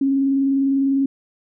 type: tone with vibrato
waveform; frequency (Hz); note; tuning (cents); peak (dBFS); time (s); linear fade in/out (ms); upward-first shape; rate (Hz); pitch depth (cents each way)
sine; 272.8; C#4; -28; -15; 0.01-1.06; 5; square; 20; 27
effects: none